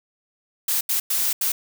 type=noise bursts at uneven times; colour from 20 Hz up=blue; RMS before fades=-22 dBFS; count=4; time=0.68-0.81 / 0.89-1 / 1.1-1.33 / 1.41-1.52 s; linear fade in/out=5 ms; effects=none